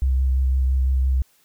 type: tone with vibrato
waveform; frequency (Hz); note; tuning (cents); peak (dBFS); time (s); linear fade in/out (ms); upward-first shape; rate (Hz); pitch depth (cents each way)
sine; 65.41; C2; 0; -16; 0.02-1.22; 0; sine; 5.9; 19
effects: white hiss -60 dBFS RMS until 1.44 s